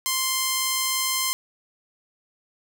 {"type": "tone", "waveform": "5% pulse", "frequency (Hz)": 1046.5, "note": "C6", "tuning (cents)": 0, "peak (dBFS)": -10, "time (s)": [0.06, 1.33], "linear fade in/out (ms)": 0, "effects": []}